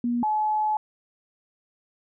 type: tone pair in turn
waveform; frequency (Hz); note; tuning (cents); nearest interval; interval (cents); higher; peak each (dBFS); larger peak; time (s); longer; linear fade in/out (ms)
sine; 240 / 855.3; B3 / A5; -49 / -49; octave + minor seventh; 2200; second; -22 / -21; second; 0.04-0.23 / 0.23-0.77; second; 2
effects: none